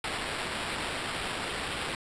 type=noise with sample-and-hold; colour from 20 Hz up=white; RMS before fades=-34 dBFS; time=0.04-1.95 s; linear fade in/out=2 ms; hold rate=6300 Hz; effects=resampled to 22050 Hz